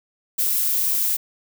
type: noise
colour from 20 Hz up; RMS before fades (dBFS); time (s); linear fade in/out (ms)
violet; -21; 0.38-1.17; 10
effects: none